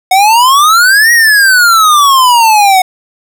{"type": "exponential two-way sweep", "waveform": "square", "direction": "up then down", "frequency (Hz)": [733, 1909, 733], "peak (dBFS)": -4, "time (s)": [0.11, 2.82], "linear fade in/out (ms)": 5, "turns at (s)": 1.12, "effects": []}